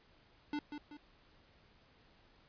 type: tone with echo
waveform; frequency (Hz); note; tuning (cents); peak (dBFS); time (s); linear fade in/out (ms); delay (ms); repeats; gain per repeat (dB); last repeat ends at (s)
square; 295.2; D4; +9; -36; 0.53-0.59; 2; 190; 2; -7; 0.97
effects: pink hiss -66 dBFS RMS until 2.48 s + resampled to 11025 Hz